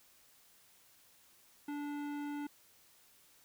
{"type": "tone with hard clipping", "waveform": "sine", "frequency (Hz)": 290.8, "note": "D4", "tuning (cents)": -17, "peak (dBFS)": -40, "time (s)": [1.68, 2.47], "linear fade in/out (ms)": 5, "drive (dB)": 15, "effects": ["white hiss -65 dBFS RMS until 3.44 s"]}